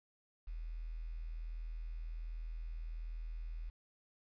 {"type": "tone with quantisation", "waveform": "sine", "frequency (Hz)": 40.65, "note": "E1", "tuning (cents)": -23, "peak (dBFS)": -40, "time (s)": [0.47, 3.7], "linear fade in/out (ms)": 10, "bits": 11, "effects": ["resampled to 11025 Hz"]}